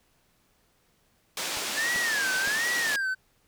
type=band-pass noise; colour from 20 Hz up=white; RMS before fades=-32 dBFS; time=1.37-2.96 s; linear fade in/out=2 ms; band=220 to 6600 Hz; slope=12 dB/octave
type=clicks; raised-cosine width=1 ms; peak=-22 dBFS; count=3; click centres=1.572 / 1.961 / 2.475 s
type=tone with vibrato; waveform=triangle; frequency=1717 Hz; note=A6; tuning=43 cents flat; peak=-24 dBFS; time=1.76-3.15 s; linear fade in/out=20 ms; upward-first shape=sine; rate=1.3 Hz; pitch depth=210 cents each way
effects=pink hiss -67 dBFS RMS until 3.47 s